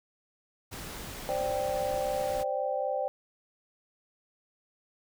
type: noise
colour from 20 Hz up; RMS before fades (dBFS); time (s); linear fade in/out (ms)
pink; -41; 0.71-2.44; 20
type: chord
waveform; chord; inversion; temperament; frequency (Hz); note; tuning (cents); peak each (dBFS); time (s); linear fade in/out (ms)
sine; C suspended second; none; equal; 523.3 / 587.3 / 784; C5 / D5 / G5; 0 / 0 / 0; -32 / -32 / -33; 1.29-3.08; 0
effects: none